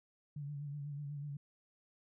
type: tone with vibrato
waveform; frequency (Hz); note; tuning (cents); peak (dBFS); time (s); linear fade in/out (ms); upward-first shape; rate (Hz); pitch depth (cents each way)
sine; 144.5; D3; -28; -40; 0.36-1.37; 5; sine; 8.1; 47
effects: none